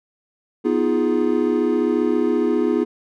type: chord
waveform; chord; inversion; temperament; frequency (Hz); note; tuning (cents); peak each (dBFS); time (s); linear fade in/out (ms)
triangle; F half-diminished seventh; second; equal with one note detuned; 246.9 / 314.4 / 349.2 / 415.3; Cb4 / Eb4 / F4 / Ab4; 0 / +18 / 0 / 0; -20; 0.64-2.85; 20
effects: none